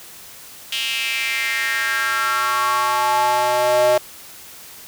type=tone with high-pass filter sweep; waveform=square; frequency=123.47 Hz; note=B2; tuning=in tune; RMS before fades=-19 dBFS; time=0.72-3.98 s; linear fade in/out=5 ms; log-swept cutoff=3000 to 580 Hz; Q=4.6; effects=white hiss -40 dBFS RMS until 4.87 s